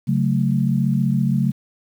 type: chord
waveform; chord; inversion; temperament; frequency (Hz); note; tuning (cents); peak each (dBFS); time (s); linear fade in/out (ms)
sine; F# minor; second; equal; 138.59 / 185 / 220; C#3 / F#3 / A3; 0 / 0 / 0; -19 / -21 / -21; 0.07-1.52; 20
effects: 8-bit